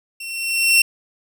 sawtooth tone with level ramp, 2715 Hz, F7, 50 cents flat, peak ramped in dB -27 to -6 dBFS, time 0.2-0.82 s, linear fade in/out 5 ms, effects none

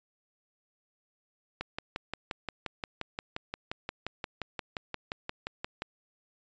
click train, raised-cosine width 0.3 ms, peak -18 dBFS, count 25, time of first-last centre 1.61-5.821 s, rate 5.7 Hz, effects resampled to 16000 Hz

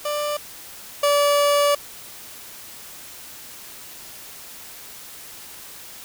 30% pulse tone pair in turn, 591 / 577.2 Hz, D5 / D5, +11 / -30 cents, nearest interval unison, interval 41 cents, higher first, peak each -20 / -13 dBFS, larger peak second, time 0.05-0.37 / 1.03-1.75 s, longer second, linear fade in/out 5 ms, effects white hiss -40 dBFS RMS until 6.04 s

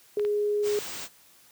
sine tone, 415.3 Hz, G#4, in tune, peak -23 dBFS, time 0.17-0.79 s, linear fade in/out 2 ms
clicks, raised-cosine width 0.3 ms, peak -24 dBFS, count 2, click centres 0.196 / 0.25 s
white band-stop noise, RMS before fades -37 dBFS, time 0.62-1.09 s, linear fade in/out 50 ms, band 8900 to 15000 Hz, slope 96 dB/octave
effects white hiss -57 dBFS RMS until 1.51 s + high-pass 60 Hz 12 dB/octave

